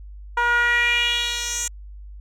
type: tone with band-pass filter sweep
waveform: 10% pulse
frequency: 477.9 Hz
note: A#4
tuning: 43 cents sharp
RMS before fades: -21 dBFS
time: 0.37-1.68 s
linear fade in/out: 5 ms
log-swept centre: 1100 to 7200 Hz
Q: 3.2
effects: added 50 Hz sine -36 dBFS peak until 2.2 s